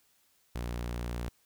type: tone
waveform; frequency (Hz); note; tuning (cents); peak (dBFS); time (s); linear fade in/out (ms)
sawtooth; 59.6; A#1; +39; -30; 0.55-1.29; 5
effects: white hiss -69 dBFS RMS until 1.45 s